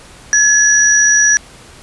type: tone pair together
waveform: sine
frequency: 1704 / 5812 Hz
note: G#6 / F#8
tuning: +44 / -32 cents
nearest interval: octave + major sixth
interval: 2124 cents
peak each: -10 dBFS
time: 0.33-1.37 s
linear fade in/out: 0 ms
effects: pink hiss -39 dBFS RMS until 1.82 s + resampled to 24000 Hz